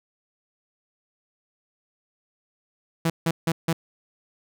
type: tone bursts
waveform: sawtooth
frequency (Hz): 164.81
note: E3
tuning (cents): 0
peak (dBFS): -16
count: 4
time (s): 3.05-3.73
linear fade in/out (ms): 5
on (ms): 50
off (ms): 160
effects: none